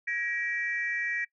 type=tone cluster; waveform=sine; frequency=1662 / 1904 / 2323 Hz; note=G#6 / A#6 / D7; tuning=+1 / +36 / -20 cents; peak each=-36 / -30 / -34 dBFS; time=0.07-1.25 s; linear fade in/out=10 ms; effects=noise-tail reverb RT60 0.1 s tail -22 dB re dry + tanh soft clip ceiling -20 dBFS